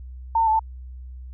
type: tone with pitch steps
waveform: sine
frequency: 908 / 901 / 870 / 889 Hz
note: A#5 / A5 / A5 / A5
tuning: -46 / +41 / -20 / +18 cents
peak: -16 dBFS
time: 0.35-0.594 s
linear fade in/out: 5 ms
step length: 61 ms
effects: added 63 Hz sine -35 dBFS peak until 1.33 s